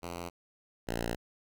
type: tone pair in turn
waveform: 5% pulse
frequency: 86.5 / 57.84 Hz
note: F2 / A#1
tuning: -16 / -13 cents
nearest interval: perfect fifth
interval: 697 cents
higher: first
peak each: -27 / -21 dBFS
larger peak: second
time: 0.02-0.3 / 0.87-1.16 s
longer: second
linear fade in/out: 20 ms
effects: none